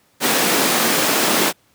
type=high-pass noise; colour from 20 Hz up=pink; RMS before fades=-17 dBFS; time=0.2-1.53 s; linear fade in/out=50 ms; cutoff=200 Hz; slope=24 dB/octave; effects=pink hiss -58 dBFS RMS until 1.74 s + high-pass 100 Hz 12 dB/octave